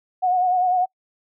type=tone with vibrato; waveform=sine; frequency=730 Hz; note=F#5; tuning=24 cents flat; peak=-16 dBFS; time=0.22-0.86 s; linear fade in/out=20 ms; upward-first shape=sine; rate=10 Hz; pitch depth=40 cents each way; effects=noise-tail reverb RT60 0.1 s tail -26 dB re dry

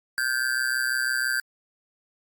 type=tone with amplitude modulation; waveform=square; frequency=1567 Hz; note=G6; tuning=1 cent flat; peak=-20 dBFS; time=0.18-1.4 s; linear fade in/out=0 ms; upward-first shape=sine; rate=126 Hz; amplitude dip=90%; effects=Opus 48 kbps

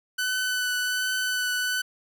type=tone with vibrato; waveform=sawtooth; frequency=1500 Hz; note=F#6; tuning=23 cents sharp; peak=-21 dBFS; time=0.18-1.82 s; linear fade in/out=10 ms; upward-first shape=triangle; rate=1.3 Hz; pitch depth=15 cents each way; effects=none

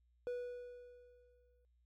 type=tone with exponential decay; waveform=triangle; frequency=490 Hz; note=B4; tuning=14 cents flat; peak=-35 dBFS; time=0.27-1.65 s; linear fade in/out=0 ms; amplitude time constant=300 ms; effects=added 60 Hz sine -70 dBFS peak until 1.85 s

